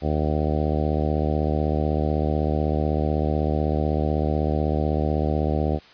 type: harmonic tone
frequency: 76 Hz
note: D#2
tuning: 40 cents flat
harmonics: 1 / 2 / 3 / 4 / 5 / 6 / 7 / 8 / 9 / 10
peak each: -24 / -27 / -29 / -30 / -31 / -32 / -32 / -33 / -34 / -34 dBFS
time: 0.01-5.8 s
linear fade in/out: 50 ms
effects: white hiss -49 dBFS RMS until 5.93 s + resampled to 11025 Hz